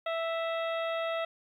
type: harmonic tone with a mistuned harmonic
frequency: 659.3 Hz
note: E5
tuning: in tune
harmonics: 1 / 2 / 3 / 4 / 5 / 6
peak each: -31 / -37 / -41 / -43 / -45 / -47 dBFS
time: 0.06-1.25 s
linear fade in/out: 5 ms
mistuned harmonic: 6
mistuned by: -93 cents
effects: 11-bit